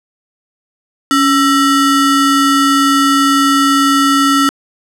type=ring-modulated tone; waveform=square; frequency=805 Hz; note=G5; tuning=46 cents sharp; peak=-6 dBFS; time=1.11-4.49 s; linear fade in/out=0 ms; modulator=526 Hz; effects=low-pass 12000 Hz 12 dB/octave + 7-bit